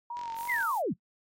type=tone with vibrato; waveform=sine; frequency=937 Hz; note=A#5; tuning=9 cents sharp; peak=-34 dBFS; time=0.1-0.72 s; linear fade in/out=5 ms; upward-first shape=sine; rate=3.1 Hz; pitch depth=52 cents each way
type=click train; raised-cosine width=0.2 ms; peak=-30 dBFS; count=22; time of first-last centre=0.17-0.628 s; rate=45.9 Hz
type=noise; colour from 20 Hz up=violet; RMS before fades=-44 dBFS; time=0.35-0.82 s; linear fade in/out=50 ms
type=linear sweep; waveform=sine; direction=down; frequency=2157 to 103.83 Hz; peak=-27 dBFS; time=0.48-0.94 s; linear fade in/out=20 ms
effects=noise-tail reverb RT60 0.1 s tail -22 dB re dry + AAC 48 kbps